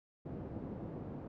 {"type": "band-pass noise", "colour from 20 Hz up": "pink", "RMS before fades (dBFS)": -44, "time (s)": [0.25, 1.28], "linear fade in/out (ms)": 10, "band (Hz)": [100, 460], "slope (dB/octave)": 12, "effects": []}